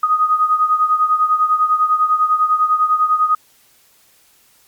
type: beating tone pair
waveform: sine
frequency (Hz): 1244.5 / 1254.5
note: D#6 / D#6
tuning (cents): 0 / +14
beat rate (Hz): 10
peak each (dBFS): -13 / -18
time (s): 0.03-3.35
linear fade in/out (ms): 5
effects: white hiss -53 dBFS RMS until 4.67 s + MP3 96 kbps